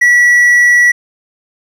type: tone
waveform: triangle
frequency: 1942 Hz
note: B6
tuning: 30 cents flat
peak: -3 dBFS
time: 0.01-0.92 s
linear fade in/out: 10 ms
effects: none